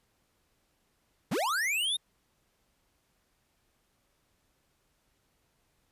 square linear sweep, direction up, 118.1 to 3729 Hz, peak -28 dBFS, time 1.31-1.97 s, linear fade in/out 10 ms, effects pink hiss -73 dBFS RMS until 5.91 s + resampled to 32000 Hz

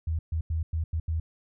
sine tone bursts at uneven times, 80.6 Hz, E2, 38 cents flat, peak -25 dBFS, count 6, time 0.07-0.19 / 0.32-0.41 / 0.5-0.63 / 0.73-0.84 / 0.93-1 / 1.08-1.2 s, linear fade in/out 5 ms, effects none

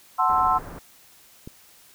sine chord, F# half-diminished seventh, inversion none, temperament equal, 740 / 880 / 1046.5 / 1318.5 Hz, F#5 / A5 / C6 / E6, 0 / 0 / 0 / 0 cents, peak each -24 / -26 / -21 / -23 dBFS, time 0.18-0.59 s, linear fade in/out 20 ms
pink low-pass noise, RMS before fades -38 dBFS, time 0.29-0.79 s, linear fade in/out 5 ms, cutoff 1600 Hz, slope 24 dB/octave
click, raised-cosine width 3 ms, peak -24 dBFS, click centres 1.475 s
effects white hiss -53 dBFS RMS until 1.94 s

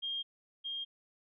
sine tone with echo, 3220 Hz, G7, 46 cents sharp, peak -34 dBFS, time 0.02-0.23 s, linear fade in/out 20 ms, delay 620 ms, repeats 1, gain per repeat -2 dB, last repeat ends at 0.85 s, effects none

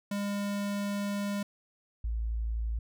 square / sine tone pair in turn, 202.4 / 55.95 Hz, G#3 / A1, -44 / +30 cents, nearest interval octave + minor seventh, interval 2226 cents, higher first, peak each -31 / -29 dBFS, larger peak second, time 0.11-1.43 / 2.04-2.79 s, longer first, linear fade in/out 5 ms, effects none

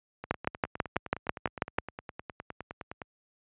two click trains, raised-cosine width 0.5 ms, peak -23 / -10 dBFS, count 28 / 10, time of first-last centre 0.24-3.018 / 0.31-1.785 s, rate 9.72 / 6.1 Hz, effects high-pass 60 Hz 12 dB/octave + resampled to 8000 Hz

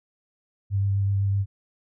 sine tone with vibrato, 99 Hz, G2, 18 cents sharp, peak -20 dBFS, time 0.7-1.46 s, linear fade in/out 50 ms, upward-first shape triangle, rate 7.9 Hz, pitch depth 18 cents each way, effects none

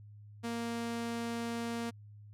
sawtooth tone, 233.1 Hz, A#3, in tune, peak -31 dBFS, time 0.43-1.91 s, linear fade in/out 20 ms, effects added 104 Hz sine -50 dBFS peak until 2.33 s + low-pass 11000 Hz 12 dB/octave

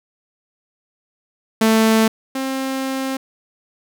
sawtooth tone pair in turn, 221.7 / 266 Hz, A3 / C4, +13 / +29 cents, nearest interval minor third, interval 316 cents, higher second, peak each -8 / -17 dBFS, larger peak first, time 1.61-2.08 / 2.35-3.17 s, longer second, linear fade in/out 5 ms, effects none

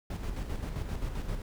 brown noise with tremolo, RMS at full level -33 dBFS, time 0.1-1.42 s, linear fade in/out 5 ms, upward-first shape square, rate 7.6 Hz, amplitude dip 45%, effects none

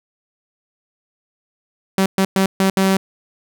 sawtooth tone bursts at uneven times, 192 Hz, G3, 36 cents flat, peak -9 dBFS, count 5, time 1.98-2.06 / 2.18-2.25 / 2.36-2.46 / 2.6-2.7 / 2.77-2.97 s, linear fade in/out 2 ms, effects none

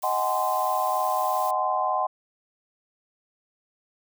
blue noise, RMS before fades -39 dBFS, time 0.02-1.51 s, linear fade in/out 5 ms
sine chord, Ab dominant seventh, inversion second, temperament just, 623 / 747.5 / 830.6 / 1038.3 Hz, Eb5 / Gb5 / Ab5 / C6, +2 / +17 / 0 / -14 cents, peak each -30 / -26 / -30 / -26 dBFS, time 0.03-2.07 s, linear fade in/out 10 ms
effects none

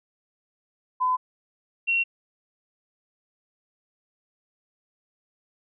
sine tone pair in turn, 1012 / 2734 Hz, B5 / F7, +42 / -37 cents, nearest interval octave + perfect fourth, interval 1721 cents, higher second, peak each -20 dBFS, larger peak neither, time 1-1.17 / 1.87-2.04 s, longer neither, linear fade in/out 20 ms, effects none

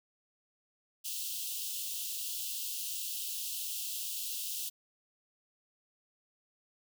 white high-pass noise, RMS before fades -38 dBFS, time 1.04-4.7 s, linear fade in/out 20 ms, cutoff 2700 Hz, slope 96 dB/octave, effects none

